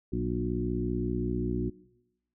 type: harmonic tone with a mistuned harmonic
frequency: 60.3 Hz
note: B1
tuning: 41 cents flat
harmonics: 1 / 2 / 3 / 4 / 5 / 6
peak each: -35 / -35 / -35 / -35 / -35 / -35 dBFS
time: 0.12-1.7 s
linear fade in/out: 10 ms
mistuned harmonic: 3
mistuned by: +47 cents
effects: noise-tail reverb RT60 1.0 s tail -22 dB re dry